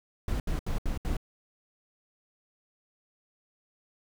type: noise bursts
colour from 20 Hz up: brown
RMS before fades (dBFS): -29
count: 5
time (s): 0.28-1.168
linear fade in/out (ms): 2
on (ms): 120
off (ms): 72
effects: none